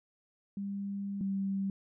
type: tone pair in turn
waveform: sine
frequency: 199.2 / 195.21 Hz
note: G3 / G3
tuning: +28 / -7 cents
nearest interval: unison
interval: 35 cents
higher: first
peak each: -34 / -30 dBFS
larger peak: second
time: 0.57-1.21 / 1.21-1.7 s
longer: first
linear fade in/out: 2 ms
effects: none